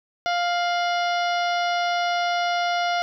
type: harmonic tone with a mistuned harmonic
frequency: 700 Hz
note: F5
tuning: 4 cents sharp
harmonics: 1 / 2 / 3 / 4 / 5 / 6 / 7 / 8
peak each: -22 / -28 / -32 / -34 / -36 / -38 / -39 / -40 dBFS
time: 0.26-3.02 s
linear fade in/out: 0 ms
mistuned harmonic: 4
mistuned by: +76 cents
effects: 10-bit

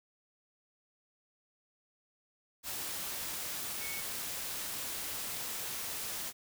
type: tone in noise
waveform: sine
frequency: 2217 Hz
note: C#7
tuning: in tune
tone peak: -42 dBFS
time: 3.79-4.03 s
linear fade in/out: 50 ms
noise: white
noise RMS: -39 dBFS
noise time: 2.63-6.33 s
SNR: -6 dB
effects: none

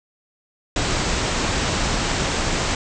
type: low-pass noise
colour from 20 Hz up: pink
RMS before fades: -22 dBFS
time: 0.76-2.75 s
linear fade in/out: 2 ms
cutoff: 8100 Hz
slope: 96 dB/octave
effects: none

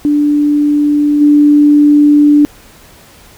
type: tone with level steps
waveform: sine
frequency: 293.7 Hz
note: D4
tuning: in tune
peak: -7 / -3 dBFS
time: 0.05-2.45 s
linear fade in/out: 0 ms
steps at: 1.2 s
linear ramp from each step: 20 ms
effects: pink hiss -40 dBFS RMS until 3.37 s

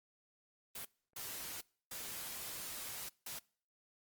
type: noise bursts at uneven times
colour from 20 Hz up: white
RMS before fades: -45 dBFS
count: 4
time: 0.75-0.85 / 1.16-1.61 / 1.91-3.09 / 3.26-3.39 s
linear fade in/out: 5 ms
effects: noise-tail reverb RT60 0.5 s tail -25 dB re dry + Opus 24 kbps

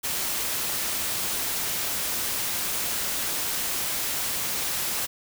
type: noise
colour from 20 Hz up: white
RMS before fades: -28 dBFS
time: 0.03-5.07 s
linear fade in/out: 20 ms
effects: none

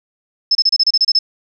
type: tone bursts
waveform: sine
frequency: 5230 Hz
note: E8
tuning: 15 cents flat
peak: -9 dBFS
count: 10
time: 0.51-1.19 s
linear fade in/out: 5 ms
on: 41 ms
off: 30 ms
effects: none

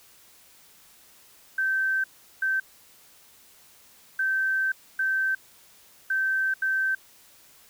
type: tone bursts at uneven times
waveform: sine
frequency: 1551 Hz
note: G6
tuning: 19 cents flat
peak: -22 dBFS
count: 6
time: 1.58-2.04 / 2.42-2.6 / 4.19-4.72 / 4.99-5.35 / 6.1-6.54 / 6.62-6.95 s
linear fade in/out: 5 ms
effects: white hiss -55 dBFS RMS until 7.69 s

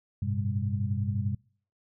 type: tone cluster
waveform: sine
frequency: 98.2 / 109.6 / 126.8 / 200.5 Hz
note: G2 / A2 / B2 / G3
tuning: +4 / -6 / +46 / +39 cents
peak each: -29 / -33 / -34 / -35 dBFS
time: 0.22-1.35 s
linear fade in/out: 5 ms
effects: noise-tail reverb RT60 0.5 s tail -26 dB re dry

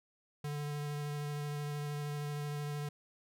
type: tone with vibrato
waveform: square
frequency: 146.7 Hz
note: D3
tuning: 2 cents flat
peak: -37 dBFS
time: 0.44-2.89 s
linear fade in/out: 5 ms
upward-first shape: sine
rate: 13 Hz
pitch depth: 12 cents each way
effects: none

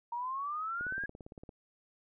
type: exponential sweep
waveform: sine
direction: up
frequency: 932.3 to 1661.2 Hz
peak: -34 dBFS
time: 0.12-1.06 s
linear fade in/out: 5 ms
type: click train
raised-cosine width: 2 ms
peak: -34 dBFS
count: 13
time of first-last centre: 0.81-1.492 s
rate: 17.6 Hz
effects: none

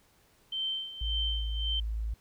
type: tone with tremolo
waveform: sine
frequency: 3111 Hz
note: G7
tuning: 14 cents flat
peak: -29 dBFS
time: 0.52-1.8 s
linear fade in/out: 5 ms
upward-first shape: sine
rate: 1.8 Hz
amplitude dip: 75%
type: tone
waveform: sine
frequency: 54.8 Hz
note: A1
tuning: 6 cents flat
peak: -30 dBFS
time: 1.01-2.14 s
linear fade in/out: 5 ms
effects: pink hiss -65 dBFS RMS until 2.2 s

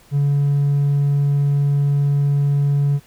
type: tone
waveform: triangle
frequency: 142.3 Hz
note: C#3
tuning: 46 cents sharp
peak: -11 dBFS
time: 0.11-3 s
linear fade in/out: 50 ms
effects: tanh soft clip ceiling -9 dBFS + pink hiss -51 dBFS RMS until 3.06 s

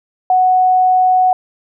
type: tone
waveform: sine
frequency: 740 Hz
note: F#5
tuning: in tune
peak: -8 dBFS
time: 0.3-1.33 s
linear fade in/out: 2 ms
effects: none

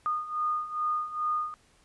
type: beating tone pair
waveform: sine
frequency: 1225 / 1227.4 Hz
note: D#6 / D#6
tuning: -27 / -24 cents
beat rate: 2.4 Hz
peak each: -33 / -29 dBFS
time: 0.06-1.54 s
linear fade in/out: 0 ms
effects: pink hiss -63 dBFS RMS until 1.84 s + resampled to 24000 Hz

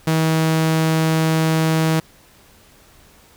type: tone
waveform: sawtooth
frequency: 160 Hz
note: D#3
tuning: 49 cents sharp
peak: -11 dBFS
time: 0.07-2 s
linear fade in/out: 5 ms
effects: pink hiss -50 dBFS RMS until 3.36 s

